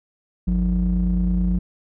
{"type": "ring-modulated tone", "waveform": "triangle", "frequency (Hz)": 64.8, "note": "C2", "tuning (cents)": -16, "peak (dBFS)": -12, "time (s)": [0.47, 1.59], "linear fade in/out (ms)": 10, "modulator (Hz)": 115, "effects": []}